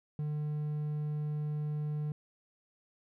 triangle tone, 150 Hz, D3, 37 cents sharp, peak -30 dBFS, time 0.19-2.12 s, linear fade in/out 2 ms, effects none

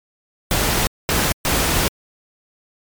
pink noise bursts at uneven times, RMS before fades -18 dBFS, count 3, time 0.51-0.87 / 1.09-1.32 / 1.45-1.88 s, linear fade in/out 0 ms, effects MP3 96 kbps

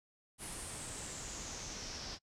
pink noise with low-pass filter sweep, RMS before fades -45 dBFS, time 0.38-2.19 s, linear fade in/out 50 ms, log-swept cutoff 10000 to 5100 Hz, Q 4.9, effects noise-tail reverb RT60 0.1 s tail -25 dB re dry

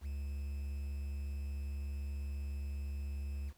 triangle tone with quantisation, 70.3 Hz, C#2, 25 cents sharp, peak -35 dBFS, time 0.01-3.53 s, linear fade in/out 50 ms, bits 10, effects pink hiss -70 dBFS RMS until 3.57 s

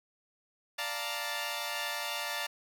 10% pulse chord, Bb major seventh, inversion first, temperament equal, 587.3 / 698.5 / 880 / 932.3 Hz, D5 / F5 / A5 / Bb5, 0 / 0 / 0 / 0 cents, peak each -31 dBFS, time 0.78-2.47 s, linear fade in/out 10 ms, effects none

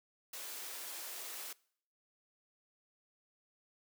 white high-pass noise, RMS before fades -45 dBFS, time 0.33-1.53 s, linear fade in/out 5 ms, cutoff 320 Hz, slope 24 dB/octave, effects noise-tail reverb RT60 0.6 s tail -23 dB re dry

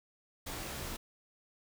pink noise with comb filter, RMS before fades -41 dBFS, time 0.46-0.97 s, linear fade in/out 10 ms, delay 20 ms, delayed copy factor -0.8, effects none

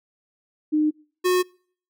sine / square tone pair in turn, 305 / 363.7 Hz, D#4 / F#4, -34 / -30 cents, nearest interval minor third, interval 304 cents, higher second, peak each -17 / -18 dBFS, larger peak first, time 0.72-0.91 / 1.24-1.43 s, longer neither, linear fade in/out 20 ms, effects noise-tail reverb RT60 0.5 s tail -26 dB re dry

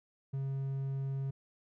triangle tone, 135.9 Hz, C#3, 34 cents flat, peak -31 dBFS, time 0.33-1.31 s, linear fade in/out 10 ms, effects none

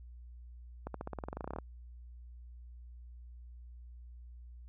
accelerating click train, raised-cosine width 1 ms, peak -25 dBFS, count 17, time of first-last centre 0.87-1.586 s, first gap 73 ms, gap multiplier 0.93, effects added 60 Hz sine -48 dBFS peak until 4.68 s

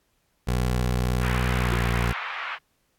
20% pulse tone with pitch glide, 61.74 to 59.16 Hz, B1 to A#1, 0 to +26 cents, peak -17 dBFS, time 0.47-2.13 s, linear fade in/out 10 ms, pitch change -74 cents, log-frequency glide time 1.6-1.72 s
pink band-pass noise, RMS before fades -32 dBFS, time 1.2-2.59 s, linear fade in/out 50 ms, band 970 to 2600 Hz, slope 24 dB/octave
sine tone with exponential decay, 361.8 Hz, F#4, 39 cents flat, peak -25 dBFS, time 1.72-1.8 s, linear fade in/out 5 ms, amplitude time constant 16 ms
effects pink hiss -70 dBFS RMS until 2.98 s + AAC 64 kbps

